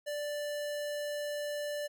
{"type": "tone", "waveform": "square", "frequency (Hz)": 587.3, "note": "D5", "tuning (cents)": 0, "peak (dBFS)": -35, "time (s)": [0.06, 1.88], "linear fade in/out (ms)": 20, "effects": []}